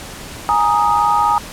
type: chord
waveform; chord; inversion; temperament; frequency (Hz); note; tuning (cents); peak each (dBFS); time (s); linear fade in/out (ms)
sine; Ab suspended second; none; just; 830.6 / 934.4 / 1245.9; Ab5 / Bb5 / Eb6; 0 / +4 / +2; -16; 0.49-1.38; 0
effects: pink hiss -32 dBFS RMS until 1.52 s + low-pass 12000 Hz 12 dB/octave